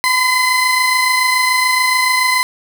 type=tone pair together; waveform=30% pulse; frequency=1013 / 2053 Hz; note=B5 / C7; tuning=+44 / -33 cents; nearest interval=octave; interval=1223 cents; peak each=-12 dBFS; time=0.04-2.43 s; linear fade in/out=0 ms; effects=none